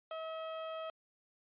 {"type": "tone", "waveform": "30% pulse", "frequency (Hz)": 642, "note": "E5", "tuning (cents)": -46, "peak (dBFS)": -37, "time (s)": [0.11, 0.9], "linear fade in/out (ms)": 2, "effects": ["resampled to 8000 Hz"]}